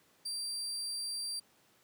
30% pulse tone, 4709 Hz, D8, 4 cents sharp, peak -33 dBFS, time 0.25-1.4 s, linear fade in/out 10 ms, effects pink hiss -67 dBFS RMS until 1.83 s + high-pass 150 Hz 12 dB/octave

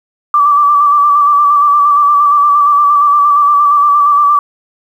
sine tone with vibrato, 1165 Hz, D6, 14 cents flat, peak -5 dBFS, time 0.34-4.39 s, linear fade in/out 2 ms, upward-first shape square, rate 8.6 Hz, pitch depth 28 cents each way, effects 7-bit

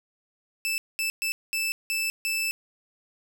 sawtooth tone bursts at uneven times, 2637 Hz, E7, in tune, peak -22 dBFS, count 6, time 0.65-0.78 / 0.99-1.1 / 1.22-1.32 / 1.53-1.72 / 1.9-2.1 / 2.25-2.51 s, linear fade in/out 0 ms, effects none

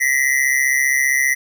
square ring-modulated tone, 1976 Hz, B6, in tune, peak -12 dBFS, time 0-1.35 s, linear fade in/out 20 ms, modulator 67.6 Hz, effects none

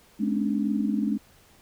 sine tone cluster, 211.6 / 255.4 / 278 / 299.3 Hz, G#3 / C4 / C#4 / D4, +33 / -42 / +5 / +33 cents, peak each -25 / -33 / -29 / -31 dBFS, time 0.19-1.18 s, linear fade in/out 20 ms, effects pink hiss -57 dBFS RMS until 1.61 s

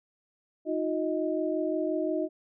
sine tone cluster, 313.4 / 359.1 / 627 Hz, D#4 / F4 / D#5, +13 / +48 / +13 cents, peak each -30 / -31 / -31 dBFS, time 0.65-2.29 s, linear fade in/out 50 ms, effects none

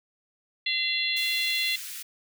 harmonic tone, 685 Hz, F5, 34 cents flat, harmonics 3 / 4 / 5 / 6, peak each -30 / -30 / -30 / -30 dBFS, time 0.66-1.76 s, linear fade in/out 5 ms
white high-pass noise, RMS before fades -38 dBFS, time 1.16-2.03 s, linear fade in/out 10 ms, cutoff 1700 Hz, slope 24 dB/octave
effects none

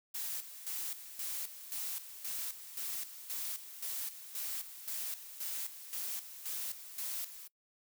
blue noise with tremolo, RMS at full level -39 dBFS, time 0.14-7.48 s, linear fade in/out 10 ms, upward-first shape square, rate 1.9 Hz, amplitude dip 70%, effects noise-tail reverb RT60 0.1 s tail -22 dB re dry

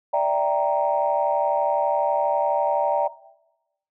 sine chord, E half-diminished seventh, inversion third, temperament equal, 587.3 / 659.3 / 784 / 932.3 Hz, D5 / E5 / G5 / Bb5, 0 / 0 / 0 / 0 cents, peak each -22 / -25 / -24 / -23 dBFS, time 0.13-3.08 s, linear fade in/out 10 ms, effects noise-tail reverb RT60 0.9 s tail -18 dB re dry + tanh soft clip ceiling -9 dBFS

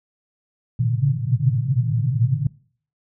pink band-pass noise, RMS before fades -20 dBFS, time 0.79-2.47 s, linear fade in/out 5 ms, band 110 to 150 Hz, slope 96 dB/octave, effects noise-tail reverb RT60 0.5 s tail -22 dB re dry

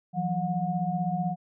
sine tone cluster, 166.4 / 182.2 / 724 Hz, E3 / F#3 / F#5, +17 / -26 / -38 cents, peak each -30 dBFS, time 0.13-1.36 s, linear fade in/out 50 ms, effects none

